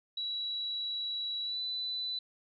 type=tone with pitch glide; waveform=sine; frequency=3910 to 3990 Hz; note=B7 to B7; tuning=-18 to +17 cents; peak=-33 dBFS; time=0.17-2.19 s; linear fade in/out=5 ms; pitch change=+35 cents; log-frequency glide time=1.43-1.6 s; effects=none